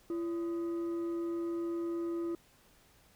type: tone with frequency modulation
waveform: sine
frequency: 338.4 Hz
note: E4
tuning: 45 cents sharp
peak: -31 dBFS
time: 0.1-2.35 s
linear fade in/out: 2 ms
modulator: 908 Hz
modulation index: 0.22
effects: tanh soft clip ceiling -30 dBFS + pink hiss -64 dBFS RMS until 3.15 s